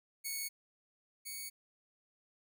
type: tone pair in turn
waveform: 5% pulse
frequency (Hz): 2217 / 2232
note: C#7 / C#7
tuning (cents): 0 / +11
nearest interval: unison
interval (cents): 11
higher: second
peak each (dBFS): -27 / -32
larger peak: first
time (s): 0.24-0.49 / 1.25-1.5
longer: neither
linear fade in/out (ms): 20
effects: none